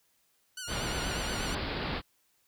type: tone with vibrato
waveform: 10% pulse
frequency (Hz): 1464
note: F#6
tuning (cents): -19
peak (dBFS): -29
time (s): 0.57-1.55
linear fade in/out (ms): 5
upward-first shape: triangle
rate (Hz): 8.4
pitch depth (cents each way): 83
type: low-pass noise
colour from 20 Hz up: pink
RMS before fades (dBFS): -34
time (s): 0.67-2.02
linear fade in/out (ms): 50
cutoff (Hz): 4800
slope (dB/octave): 96
effects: white hiss -71 dBFS RMS until 2.47 s